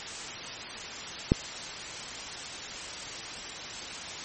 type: click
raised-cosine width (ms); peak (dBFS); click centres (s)
3; -6; 1.319
effects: white hiss -38 dBFS RMS until 4.24 s + MP3 32 kbps